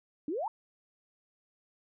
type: exponential sweep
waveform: sine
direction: up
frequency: 277.2 to 959 Hz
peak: -31 dBFS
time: 0.28-0.48 s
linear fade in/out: 2 ms
effects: none